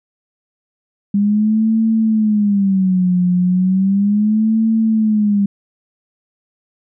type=tone with vibrato; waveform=sine; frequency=200 Hz; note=G3; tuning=35 cents sharp; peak=-11 dBFS; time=1.14-5.46 s; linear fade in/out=5 ms; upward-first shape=sine; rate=0.35 Hz; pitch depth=190 cents each way; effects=none